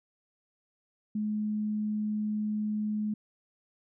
sine tone, 212.1 Hz, G#3, 37 cents sharp, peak -28 dBFS, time 1.15-3.14 s, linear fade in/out 5 ms, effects none

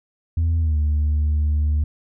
sine tone with pitch glide, 82.41 to 75.14 Hz, E2 to D2, 0 to +40 cents, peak -14 dBFS, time 0.37-1.84 s, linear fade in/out 5 ms, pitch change -160 cents, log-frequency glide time 0.59-0.77 s, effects tanh soft clip ceiling -15 dBFS

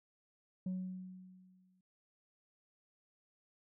sine tone with exponential decay, 185 Hz, F#3, in tune, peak -32 dBFS, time 0.66-1.81 s, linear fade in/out 5 ms, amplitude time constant 250 ms, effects tanh soft clip ceiling -34 dBFS

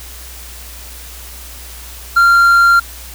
triangle tone, 1385 Hz, F6, 15 cents flat, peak -4 dBFS, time 2.16-2.8 s, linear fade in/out 10 ms, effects added 60 Hz sine -33 dBFS peak until 3.14 s + white hiss -34 dBFS RMS until 3.14 s

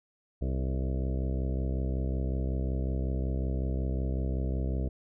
harmonic tone with a mistuned harmonic, 65.41 Hz, C2, in tune, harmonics 1 / 2 / 3 / 4 / 5 / 6 / 7 / 8 / 9 / 10, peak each -29 / -35 / -39 / -41 / -43 / -45 / -46 / -47 / -48 / -49 dBFS, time 0.41-4.89 s, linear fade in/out 10 ms, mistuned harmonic 6, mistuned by +34 cents, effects none

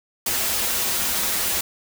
white noise with comb filter, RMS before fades -23 dBFS, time 0.26-1.61 s, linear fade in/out 5 ms, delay 6.8 ms, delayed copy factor -0.95, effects none

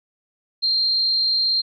sine tone with amplitude modulation, 4186 Hz, C8, in tune, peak -15 dBFS, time 0.62-1.62 s, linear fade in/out 20 ms, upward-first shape sine, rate 237 Hz, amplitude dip 40%, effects none

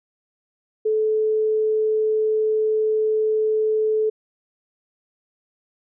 sine tone, 433.7 Hz, A4, 25 cents flat, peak -17 dBFS, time 0.85-4.1 s, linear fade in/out 10 ms, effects none

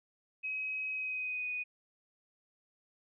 sine tone with pitch glide, 2541 to 2483 Hz, D#7 to D#7, +36 to -4 cents, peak -34 dBFS, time 0.43-1.64 s, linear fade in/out 20 ms, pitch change -40 cents, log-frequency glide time 0.91-1.51 s, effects none

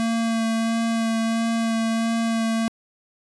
square tone with vibrato, 227 Hz, A#3, 46 cents flat, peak -21 dBFS, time 0-2.68 s, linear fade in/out 0 ms, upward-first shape sine, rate 1.5 Hz, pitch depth 13 cents each way, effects resampled to 24000 Hz

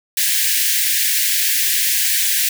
white high-pass noise, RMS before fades -17 dBFS, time 0.17-2.49 s, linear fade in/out 5 ms, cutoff 1600 Hz, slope 96 dB/octave, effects none

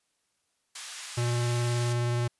white band-pass noise, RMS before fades -41 dBFS, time 0.75-1.93 s, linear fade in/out 5 ms, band 1200 to 8400 Hz, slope 12 dB/octave
square tone with vibrato, 120.1 Hz, B2, 48 cents flat, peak -26 dBFS, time 1.17-2.28 s, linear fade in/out 10 ms, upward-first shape triangle, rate 19 Hz, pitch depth 16 cents each way
effects white hiss -75 dBFS RMS until 2.39 s + resampled to 24000 Hz

